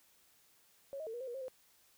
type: tone with pitch steps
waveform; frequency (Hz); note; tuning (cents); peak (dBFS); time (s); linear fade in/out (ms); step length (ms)
sine; 552 / 629 / 448.9 / 480.2 / 525 / 479.5 / 535 / 515; C#5 / D#5 / A4 / B4 / C5 / A#4 / C5 / C5; -7 / +19 / +35 / -49 / +6 / +49 / +38 / -28; -40; 0.93-1.482; 0; 69
effects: white hiss -68 dBFS RMS until 1.97 s